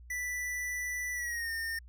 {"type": "tone with pitch glide", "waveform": "square", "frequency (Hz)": [1975.5, 1822], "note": ["B6", "A#6"], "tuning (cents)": [0, -40], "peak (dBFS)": -34, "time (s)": [0.1, 1.79], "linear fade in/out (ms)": 5, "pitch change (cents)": -140, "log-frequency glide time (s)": [1.13, 1.51], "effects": ["added 60 Hz sine -49 dBFS peak until 1.88 s"]}